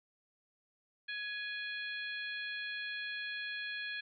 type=harmonic tone with a mistuned harmonic; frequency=837 Hz; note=G#5; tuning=13 cents sharp; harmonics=2 / 3 / 4 / 5; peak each=-40 / -44 / -46 / -48 dBFS; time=1.08-4.01 s; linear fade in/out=10 ms; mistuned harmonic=3; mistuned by=-25 cents; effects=none